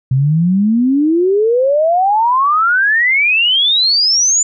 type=exponential sweep; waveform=sine; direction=up; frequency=126.7 to 7120 Hz; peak=-9 dBFS; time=0.11-4.43 s; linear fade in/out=5 ms; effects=none